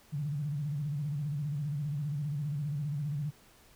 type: tone with vibrato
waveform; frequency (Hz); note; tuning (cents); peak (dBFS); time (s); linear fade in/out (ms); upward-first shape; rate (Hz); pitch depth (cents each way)
sine; 146; D3; -10; -31; 0.12-3.31; 20; square; 15; 87
effects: pink hiss -60 dBFS RMS until 3.75 s